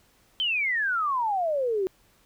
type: exponential sweep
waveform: sine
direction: down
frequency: 3151 to 364.1 Hz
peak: -23 dBFS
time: 0.4-1.87 s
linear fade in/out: 0 ms
effects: pink hiss -62 dBFS RMS until 2.25 s